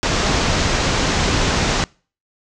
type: low-pass noise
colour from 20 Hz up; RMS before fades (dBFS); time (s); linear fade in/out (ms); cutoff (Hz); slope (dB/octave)
pink; -18; 0.03-1.84; 0; 7100; 48
effects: noise-tail reverb RT60 0.4 s tail -26 dB re dry